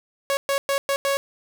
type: tone bursts at uneven times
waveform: sawtooth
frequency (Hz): 554.4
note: C#5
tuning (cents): 0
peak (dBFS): -16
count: 5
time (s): 0.3-0.37 / 0.49-0.58 / 0.69-0.78 / 0.89-0.96 / 1.05-1.17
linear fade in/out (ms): 0
effects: none